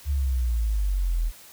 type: exponential sweep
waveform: sine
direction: down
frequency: 73.42 to 39.1 Hz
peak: -21 dBFS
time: 0.05-1.32 s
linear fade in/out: 50 ms
effects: white hiss -48 dBFS RMS until 1.52 s